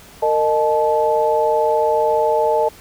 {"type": "tone cluster", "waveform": "sine", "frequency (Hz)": [456.9, 615, 866], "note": ["A#4", "D#5", "A5"], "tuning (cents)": [-35, -20, -28], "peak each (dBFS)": -18, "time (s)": [0.22, 2.69], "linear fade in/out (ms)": 10, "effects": ["pink hiss -43 dBFS RMS until 2.8 s"]}